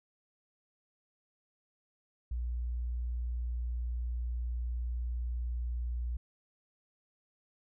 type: tone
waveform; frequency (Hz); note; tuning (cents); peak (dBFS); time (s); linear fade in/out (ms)
sine; 59.9; A#1; +48; -32; 2.31-6.17; 5
effects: none